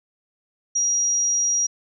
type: tone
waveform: sine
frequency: 5730 Hz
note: F8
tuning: 44 cents sharp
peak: -18 dBFS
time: 0.75-1.67 s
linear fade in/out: 10 ms
effects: none